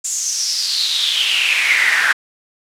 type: noise with high-pass filter sweep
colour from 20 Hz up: brown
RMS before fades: -17 dBFS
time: 0.04-2.13 s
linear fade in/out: 10 ms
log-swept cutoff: 7300 to 1600 Hz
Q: 6.3
effects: low-pass 11000 Hz 12 dB/octave